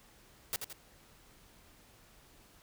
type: noise with echo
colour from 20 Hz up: white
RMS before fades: -34 dBFS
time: 0.53-0.56 s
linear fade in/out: 0 ms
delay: 84 ms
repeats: 2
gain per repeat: -6 dB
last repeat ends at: 0.728 s
effects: pink hiss -61 dBFS RMS until 2.62 s